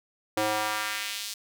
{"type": "tone with high-pass filter sweep", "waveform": "square", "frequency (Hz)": 106.9, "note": "A2", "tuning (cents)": -49, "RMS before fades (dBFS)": -30, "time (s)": [0.37, 1.34], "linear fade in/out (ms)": 5, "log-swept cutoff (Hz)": [430, 4800], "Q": 1.2, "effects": []}